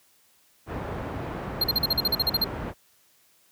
pink low-pass noise, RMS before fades -32 dBFS, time 0.66-2.74 s, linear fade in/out 50 ms, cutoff 1300 Hz, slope 12 dB/octave
square tone bursts, 4200 Hz, C8, 6 cents sharp, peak -20 dBFS, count 12, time 1.61-2.443 s, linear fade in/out 5 ms, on 30 ms, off 43 ms
effects white hiss -62 dBFS RMS until 3.51 s + high-pass 60 Hz 12 dB/octave

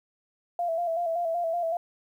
sine tone with vibrato, 677 Hz, E5, 46 cents sharp, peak -25 dBFS, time 0.59-1.77 s, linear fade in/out 2 ms, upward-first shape square, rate 5.3 Hz, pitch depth 50 cents each way, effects 10-bit

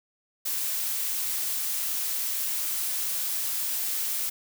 blue noise, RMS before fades -29 dBFS, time 0.45-4.3 s, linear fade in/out 10 ms, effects none

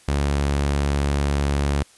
sawtooth tone, 71 Hz, C#2, 42 cents sharp, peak -15 dBFS, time 0.08-1.83 s, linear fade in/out 5 ms, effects white hiss -52 dBFS RMS until 1.97 s + resampled to 24000 Hz

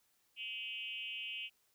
sine tone with frequency modulation, 2780 Hz, F7, 9 cents flat, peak -40 dBFS, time 0.36-1.5 s, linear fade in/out 50 ms, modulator 231 Hz, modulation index 1.4, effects white hiss -75 dBFS RMS until 1.74 s

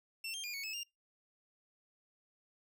25% pulse tone with pitch steps, 2699 / 3189 / 2419 / 2220 / 2594 / 2800 Hz, E7 / G7 / D#7 / C#7 / E7 / F7, +40 / +29 / -49 / +2 / -28 / +4 cents, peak -36 dBFS, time 0.24-0.834 s, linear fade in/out 5 ms, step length 99 ms, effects noise-tail reverb RT60 0.2 s tail -25 dB re dry

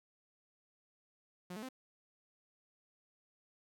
sawtooth tone with pitch steps, 179.4 / 215.8 / 259.6 Hz, F3 / A3 / C4, +47 / -33 / -13 cents, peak -39 dBFS, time 1.5-1.689 s, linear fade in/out 5 ms, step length 63 ms, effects none

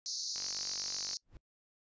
pink band-pass noise, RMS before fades -39 dBFS, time 0.06-1.17 s, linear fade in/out 0 ms, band 4200 to 6500 Hz, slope 96 dB/octave
click train, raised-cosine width 0.2 ms, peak -29 dBFS, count 38, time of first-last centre 0.36-1.132 s, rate 47.9 Hz
brown noise with exponential growth, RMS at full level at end -47 dBFS, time 1.22-1.37 s, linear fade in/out 1 ms, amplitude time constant 31 ms
effects noise-tail reverb RT60 0.1 s tail -23 dB re dry + resampled to 16000 Hz

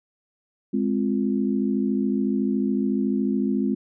sine chord, F minor, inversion first, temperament equal, 207.7 / 261.6 / 349.2 Hz, Ab3 / C4 / F4, 0 / 0 / 0 cents, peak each -23 / -24 / -29 dBFS, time 0.73-3.75 s, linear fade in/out 10 ms, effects none

